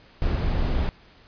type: noise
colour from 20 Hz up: brown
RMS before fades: -23 dBFS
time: 0.22-0.89 s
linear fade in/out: 0 ms
effects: pink hiss -53 dBFS RMS until 1.27 s + resampled to 11025 Hz

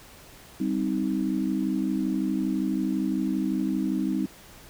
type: chord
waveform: sine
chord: C minor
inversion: second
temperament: just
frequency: 196.22 / 261.6 / 314 Hz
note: G3 / C4 / Eb4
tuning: +2 / 0 / +16 cents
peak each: -28 dBFS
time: 0.6-4.26 s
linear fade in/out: 5 ms
effects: pink hiss -49 dBFS RMS until 4.69 s

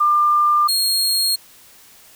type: tone pair in turn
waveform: sine / sawtooth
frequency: 1196 / 4262 Hz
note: D6 / C8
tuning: +31 / +31 cents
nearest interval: octave + minor seventh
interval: 2200 cents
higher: second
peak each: -12 / -13 dBFS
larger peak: first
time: 0-0.68 / 0.68-1.36 s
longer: neither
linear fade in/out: 10 ms
effects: white hiss -47 dBFS RMS until 2.15 s

